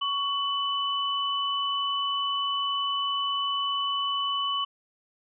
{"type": "tone pair together", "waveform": "sine", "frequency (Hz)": [1118.8, 2989], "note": ["C#6", "F#7"], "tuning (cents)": [16, 17], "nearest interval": "octave + perfect fourth", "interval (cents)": 1701, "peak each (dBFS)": -28, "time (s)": [0.01, 4.65], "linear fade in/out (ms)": 10, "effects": []}